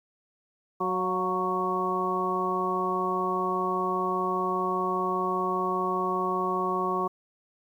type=harmonic tone with a mistuned harmonic; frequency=185 Hz; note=F#3; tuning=in tune; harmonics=1 / 2 / 3 / 4 / 5 / 6; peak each=-35 / -30 / -39 / -34 / -35 / -28 dBFS; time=0.8-7.08 s; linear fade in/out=10 ms; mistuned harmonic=4; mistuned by=-43 cents; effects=10-bit